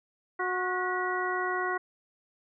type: harmonic tone with a mistuned harmonic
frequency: 365.5 Hz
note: F#4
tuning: 21 cents flat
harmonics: 1 / 2 / 3 / 4 / 5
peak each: -33 / -35 / -33 / -34 / -35 dBFS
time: 0.39-1.78 s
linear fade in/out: 10 ms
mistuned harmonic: 5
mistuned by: +86 cents
effects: none